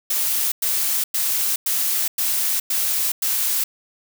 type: noise bursts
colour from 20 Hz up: blue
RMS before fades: -21 dBFS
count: 7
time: 0.1-3.64 s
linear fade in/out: 5 ms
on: 420 ms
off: 100 ms
effects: none